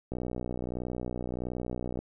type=click train; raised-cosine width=2 ms; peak=-21 dBFS; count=116; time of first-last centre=0.12-1.99 s; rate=61.5 Hz; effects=none